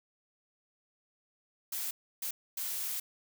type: noise bursts at uneven times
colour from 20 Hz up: blue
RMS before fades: -36 dBFS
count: 3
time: 1.72-1.91 / 2.22-2.31 / 2.57-3 s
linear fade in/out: 5 ms
effects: none